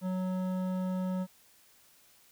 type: tone with hard clipping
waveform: sine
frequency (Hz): 185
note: F#3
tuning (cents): 0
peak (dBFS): -32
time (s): 0.01-1.27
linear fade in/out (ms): 50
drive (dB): 12
effects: white hiss -62 dBFS RMS until 2.31 s